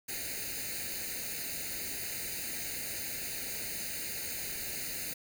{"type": "noise with comb filter", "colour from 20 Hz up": "white", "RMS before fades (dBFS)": -38, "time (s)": [0.08, 5.14], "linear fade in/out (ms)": 10, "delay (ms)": 0.45, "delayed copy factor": 0.9, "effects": []}